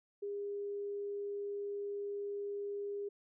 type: tone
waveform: sine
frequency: 405.4 Hz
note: G#4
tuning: 42 cents flat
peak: -37 dBFS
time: 0.22-3.09 s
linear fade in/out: 10 ms
effects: none